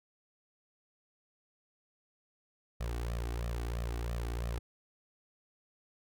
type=tone with flanger; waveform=sawtooth; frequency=58.27 Hz; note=A#1; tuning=in tune; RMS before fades=-36 dBFS; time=2.8-4.59 s; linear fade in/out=10 ms; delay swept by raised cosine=1.6 to 2.7 ms; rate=3 Hz; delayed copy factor=+0.8; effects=none